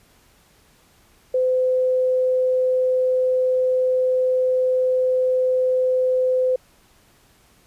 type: tone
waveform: sine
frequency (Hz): 511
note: C5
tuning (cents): -41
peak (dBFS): -16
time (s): 1.34-6.56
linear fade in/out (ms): 5
effects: pink hiss -56 dBFS RMS until 7.66 s + resampled to 32000 Hz